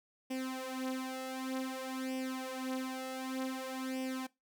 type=tone with flanger; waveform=sawtooth; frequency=260.6 Hz; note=C4; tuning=7 cents flat; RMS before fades=-39 dBFS; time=0.3-4.27 s; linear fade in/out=10 ms; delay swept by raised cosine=0.36 to 5.36 ms; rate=0.54 Hz; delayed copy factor=+0.8; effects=noise-tail reverb RT60 0.2 s tail -20 dB re dry